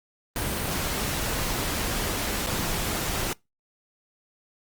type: noise with dropouts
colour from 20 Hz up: pink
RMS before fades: -28 dBFS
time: 0.36-3.33 s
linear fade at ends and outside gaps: 1 ms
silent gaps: 2.464-2.47 s
effects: noise-tail reverb RT60 0.2 s tail -25 dB re dry + Opus 32 kbps